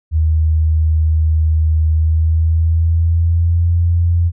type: tone with pitch glide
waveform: sine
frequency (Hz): 78.9 to 85.55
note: D#2 to F2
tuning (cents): +25 to -35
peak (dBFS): -10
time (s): 0.11-4.32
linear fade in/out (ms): 50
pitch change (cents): +140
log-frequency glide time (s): 1.92-3.73
effects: none